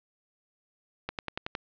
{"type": "accelerating click train", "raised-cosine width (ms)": 0.3, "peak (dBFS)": -16, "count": 6, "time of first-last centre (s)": [1.09, 1.551], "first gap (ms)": 98, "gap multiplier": 0.97, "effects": ["resampled to 11025 Hz", "7-bit"]}